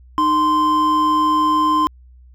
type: tone pair together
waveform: triangle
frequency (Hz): 307.7 / 1041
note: D#4 / C6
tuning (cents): -19 / -9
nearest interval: octave + major sixth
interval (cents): 2110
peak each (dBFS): -18 / -12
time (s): 0.18-1.87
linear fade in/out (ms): 0
effects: added 62 Hz sine -42 dBFS peak until 2.34 s